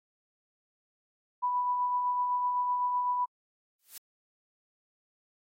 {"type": "tone with tremolo", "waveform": "sine", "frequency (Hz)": 987.8, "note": "B5", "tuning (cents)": 0, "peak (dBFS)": -25, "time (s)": [1.42, 3.26], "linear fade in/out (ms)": 20, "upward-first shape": "sine", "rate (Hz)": 7.9, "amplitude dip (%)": 30}
{"type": "noise with exponential growth", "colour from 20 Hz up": "blue", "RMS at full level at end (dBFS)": -39, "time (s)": [3.79, 3.98], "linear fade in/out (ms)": 5, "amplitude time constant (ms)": 40}
{"effects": ["AAC 48 kbps"]}